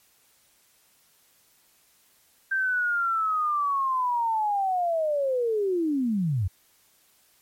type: linear sweep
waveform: sine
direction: down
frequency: 1576 to 83.2 Hz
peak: -22 dBFS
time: 2.51-6.48 s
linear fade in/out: 10 ms
effects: white hiss -62 dBFS RMS until 7.41 s + MP3 64 kbps